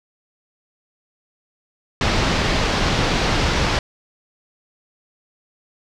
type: low-pass noise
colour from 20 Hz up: pink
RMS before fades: -19 dBFS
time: 2.01-3.79 s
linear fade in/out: 2 ms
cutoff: 5400 Hz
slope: 24 dB/octave
effects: none